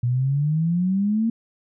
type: exponential sweep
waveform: sine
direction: up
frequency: 119 to 231.5 Hz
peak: -18 dBFS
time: 0.03-1.3 s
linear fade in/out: 5 ms
effects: none